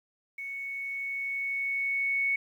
sine tone with level ramp, 2217 Hz, C#7, in tune, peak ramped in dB -35 to -24 dBFS, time 0.38-2.36 s, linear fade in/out 5 ms, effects 10-bit

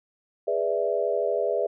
sine chord, E dominant seventh, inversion first, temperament equal with one note detuned, 413.2 / 493.9 / 587.3 / 659.3 Hz, G#4 / B4 / D5 / E5, -9 / 0 / 0 / 0 cents, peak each -28 dBFS, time 0.47-1.67 s, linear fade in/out 10 ms, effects none

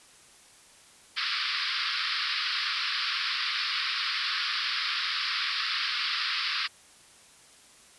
white band-pass noise, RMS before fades -30 dBFS, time 1.16-6.68 s, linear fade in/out 20 ms, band 1100 to 5100 Hz, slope 96 dB/octave, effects white hiss -55 dBFS RMS until 7.98 s + resampled to 24000 Hz

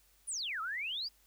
sine exponential two-way sweep, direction down then up, 10520 to 1244.5 to 5030 Hz, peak -35 dBFS, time 0.27-1.09 s, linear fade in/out 20 ms, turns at 0.61 s, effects added 50 Hz sine -70 dBFS peak until 1.26 s + white hiss -68 dBFS RMS until 1.26 s

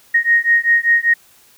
sine beating tone pair, 1864.7 / 1869.8 Hz, A#6 / A#6, 0 / +5 cents, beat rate 5.1 Hz, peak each -14 dBFS, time 0.14-1.14 s, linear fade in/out 10 ms, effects white hiss -50 dBFS RMS until 1.57 s

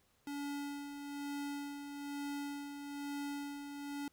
square tone with tremolo, 285.4 Hz, D4, 49 cents flat, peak -39 dBFS, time 0.27-4.08 s, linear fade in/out 2 ms, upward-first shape sine, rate 1.1 Hz, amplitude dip 50%, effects pink hiss -73 dBFS RMS until 4.12 s

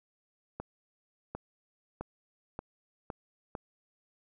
accelerating click train, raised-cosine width 1 ms, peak -23 dBFS, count 6, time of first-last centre 0.6-3.552 s, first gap 750 ms, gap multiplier 0.88, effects none

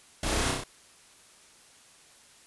pink noise with echo, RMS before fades -31 dBFS, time 0.23-0.51 s, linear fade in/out 2 ms, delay 32 ms, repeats 4, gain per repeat -2 dB, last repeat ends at 0.638 s, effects white hiss -56 dBFS RMS until 2.46 s + resampled to 24000 Hz

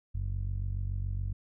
sawtooth tone with low-pass filter, 47.1 Hz, F#1, 32 cents sharp, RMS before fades -33 dBFS, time 0.14-1.33 s, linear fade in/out 10 ms, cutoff 100 Hz, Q 2.4, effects none

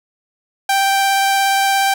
sawtooth tone with vibrato, 784 Hz, G5, in tune, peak -9 dBFS, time 0.69-1.94 s, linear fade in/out 5 ms, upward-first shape sine, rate 17 Hz, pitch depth 8 cents each way, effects none

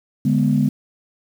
sine chord, G# diminished, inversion second, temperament equal, 146.83 / 207.7 / 246.9 Hz, D3 / G#3 / B3, 0 / 0 / 0 cents, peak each -18 dBFS, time 0.25-0.69 s, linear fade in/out 5 ms, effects tanh soft clip ceiling -5 dBFS + 7-bit

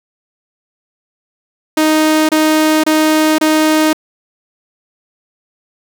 sawtooth tone bursts, 311.1 Hz, D#4, in tune, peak -5 dBFS, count 4, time 1.77-3.931 s, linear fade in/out 5 ms, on 520 ms, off 27 ms, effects none

